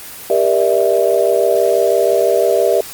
sine chord, E half-diminished seventh, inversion first, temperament just, 395.6 / 474.7 / 593.3 / 659.3 Hz, G4 / Bb4 / D5 / E5, +16 / +31 / +18 / 0 cents, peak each -16 dBFS, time 0.3-2.81 s, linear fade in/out 2 ms, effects white hiss -32 dBFS RMS until 2.93 s + Opus 24 kbps

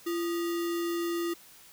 sine tone with sample-and-hold, 341.1 Hz, F4, 41 cents flat, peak -28 dBFS, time 0.06-1.34 s, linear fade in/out 10 ms, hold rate 1575 Hz, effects white hiss -54 dBFS RMS until 1.72 s

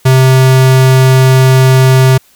square tone, 130.81 Hz, C3, in tune, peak -4 dBFS, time 0.05-2.18 s, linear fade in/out 10 ms, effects white hiss -47 dBFS RMS until 2.35 s

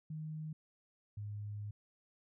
sine tone pair in turn, 155.56 / 103.82 Hz, D#3 / G#2, 0 / 0 cents, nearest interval perfect fifth, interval 700 cents, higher first, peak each -40 / -40 dBFS, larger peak neither, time 0.1-0.53 / 1.17-1.71 s, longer second, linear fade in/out 5 ms, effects none

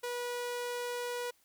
sawtooth tone, 486.3 Hz, B4, 27 cents flat, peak -31 dBFS, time 0.03-1.31 s, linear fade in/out 10 ms, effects white hiss -69 dBFS RMS until 1.44 s

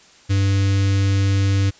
square tone with notch filter, 98 Hz, G2, in tune, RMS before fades -17 dBFS, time 0.29-1.71 s, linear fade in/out 20 ms, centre 790 Hz, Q 0.52, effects white hiss -49 dBFS RMS until 1.79 s + resampled to 16000 Hz

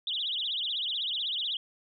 sine tone with vibrato, 3362 Hz, G#7, 20 cents sharp, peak -29 dBFS, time 0.07-1.57 s, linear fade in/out 2 ms, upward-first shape triangle, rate 16 Hz, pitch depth 290 cents each way, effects none

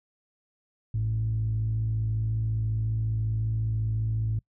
sine tone pair together, 55.43 / 110 Hz, A1 / A2, +13 / 0 cents, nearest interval octave, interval 1187 cents, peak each -32 / -24 dBFS, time 0.94-4.39 s, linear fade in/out 5 ms, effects noise-tail reverb RT60 0.1 s tail -26 dB re dry + tanh soft clip ceiling -20 dBFS

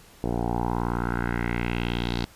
10% pulse tone with low-pass filter sweep, 59 Hz, A#1, 22 cents sharp, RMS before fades -27 dBFS, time 0.24-2.25 s, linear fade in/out 0 ms, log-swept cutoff 590 to 4400 Hz, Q 3.4, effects pink hiss -52 dBFS RMS until 2.35 s + resampled to 32000 Hz

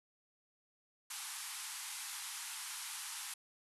white band-pass noise, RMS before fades -45 dBFS, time 1.1-3.34 s, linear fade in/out 5 ms, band 800 to 12000 Hz, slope 96 dB/octave, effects none

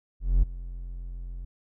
triangle tone with ADSR envelope, 43.65 Hz, F1, in tune, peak -13 dBFS, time 0.2-1.45 s, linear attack 230 ms, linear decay 5 ms, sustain -19 dB, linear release 8 ms, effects none

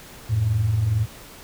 sine tone pair together, 88.1 / 110.17 Hz, F2 / A2, +16 / +3 cents, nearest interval major third, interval 387 cents, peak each -25 / -18 dBFS, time 0.29-1.06 s, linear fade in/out 20 ms, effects tanh soft clip ceiling -11 dBFS + pink hiss -43 dBFS RMS until 1.43 s

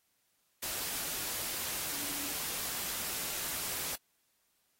sine tone in noise, 286.9 Hz, D4, 40 cents flat, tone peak -48 dBFS, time 1.92-2.33 s, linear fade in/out 10 ms, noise white, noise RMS -37 dBFS, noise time 0.62-3.96 s, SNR -14 dB, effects white hiss -75 dBFS RMS until 4.79 s + AAC 48 kbps

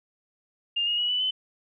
sine tone with pitch steps, 2811 / 2865 / 2920 / 2976 / 3034 Hz, F7 / F7 / F#7 / F#7 / F#7, +11 / +44 / -24 / +9 / +43 cents, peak -23 dBFS, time 0.76-1.31 s, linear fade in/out 10 ms, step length 110 ms, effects none

